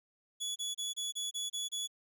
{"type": "tone bursts", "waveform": "25% pulse", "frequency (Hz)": 3401, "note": "G#7", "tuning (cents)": 40, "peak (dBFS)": -31, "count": 8, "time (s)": [0.4, 1.876], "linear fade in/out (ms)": 20, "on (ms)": 160, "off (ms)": 28, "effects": []}